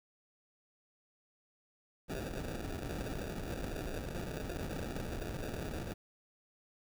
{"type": "noise with sample-and-hold", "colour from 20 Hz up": "pink", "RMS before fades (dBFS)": -40, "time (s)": [2.08, 5.94], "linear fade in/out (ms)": 20, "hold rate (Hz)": 1050, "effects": []}